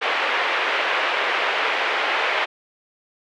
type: band-pass noise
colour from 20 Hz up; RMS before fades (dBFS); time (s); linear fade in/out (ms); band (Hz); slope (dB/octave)
white; -22; 0.01-2.46; 20; 420 to 2700; 24
effects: none